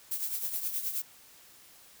violet noise with tremolo, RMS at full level -31 dBFS, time 0.11-1.02 s, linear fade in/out 5 ms, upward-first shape triangle, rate 9.5 Hz, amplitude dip 70%, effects white hiss -56 dBFS RMS until 2 s

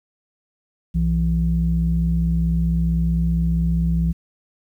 sine tone pair together, 62.6 / 167.12 Hz, B1 / E3, +24 / +24 cents, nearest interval octave + perfect fourth, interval 1700 cents, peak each -19 / -18 dBFS, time 0.94-4.13 s, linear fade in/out 20 ms, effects tanh soft clip ceiling -9 dBFS + 9-bit

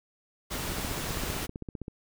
pink noise, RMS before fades -34 dBFS, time 0.5-1.47 s, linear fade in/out 20 ms
click train, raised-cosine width 3 ms, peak -24 dBFS, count 19, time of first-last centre 0.72-1.881 s, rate 15.5 Hz
effects none

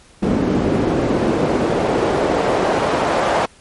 pink noise with band-pass filter sweep, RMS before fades -17 dBFS, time 0.22-3.46 s, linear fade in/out 10 ms, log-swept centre 250 to 750 Hz, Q 1.2, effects pink hiss -48 dBFS RMS until 3.6 s + MP3 48 kbps

